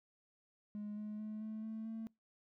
triangle tone with pitch steps, 208.6 / 211.5 / 214.5 / 217.5 / 220.5 / 223.6 Hz, G#3 / G#3 / A3 / A3 / A3 / A3, +8 / +32 / -44 / -20 / +4 / +28 cents, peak -38 dBFS, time 0.75-2.07 s, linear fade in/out 0 ms, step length 220 ms, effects noise-tail reverb RT60 0.2 s tail -26 dB re dry + tanh soft clip ceiling -37 dBFS

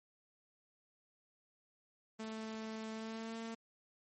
sawtooth tone with pitch glide, 220.3 to 226.8 Hz, A3 to A#3, +2 to -47 cents, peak -38 dBFS, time 2.19-3.55 s, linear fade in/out 10 ms, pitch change +51 cents, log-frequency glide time 2.92-3.37 s, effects low-pass 9000 Hz 12 dB/octave + MP3 32 kbps

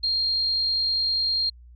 sine tone, 4215 Hz, C8, 12 cents sharp, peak -21 dBFS, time 0.03-1.5 s, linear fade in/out 10 ms, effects added 60 Hz sine -45 dBFS peak until 1.75 s

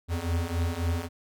square beating tone pair, 82.41 / 86.11 Hz, E2 / F2, 0 / -24 cents, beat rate 3.7 Hz, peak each -31 / -29 dBFS, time 0.08-1.09 s, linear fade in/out 50 ms, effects none

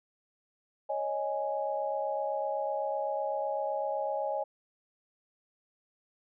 sine chord, C# suspended second, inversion none, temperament equal, 554.4 / 622.3 / 830.6 Hz, C#5 / D#5 / G#5, 0 / 0 / 0 cents, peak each -34 dBFS, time 0.89-4.44 s, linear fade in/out 10 ms, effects none

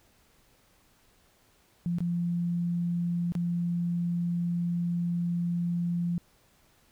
sine tone with dropouts, 172.8 Hz, F3, 18 cents flat, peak -26 dBFS, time 1.86-6.18 s, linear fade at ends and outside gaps 0 ms, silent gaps 1.985-2.005 / 3.321-3.352 s, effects pink hiss -64 dBFS RMS until 6.91 s

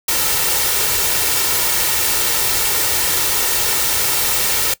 white noise with comb filter, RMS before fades -17 dBFS, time 0.08-4.74 s, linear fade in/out 5 ms, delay 2.2 ms, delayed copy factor +0.5, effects noise-tail reverb RT60 0.1 s tail -19 dB re dry

